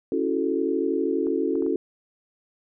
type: chord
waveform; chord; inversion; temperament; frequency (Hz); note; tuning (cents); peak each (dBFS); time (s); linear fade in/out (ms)
sine; F# minor seventh; second; equal with one note detuned; 277.2 / 329.6 / 370 / 438.5; C#4 / E4 / F#4 / A4; 0 / 0 / 0 / -6; -27; 0.12-1.76; 2
type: clicks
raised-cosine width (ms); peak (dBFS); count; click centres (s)
1; -30; 4; 1.269 / 1.555 / 1.623 / 1.664
effects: none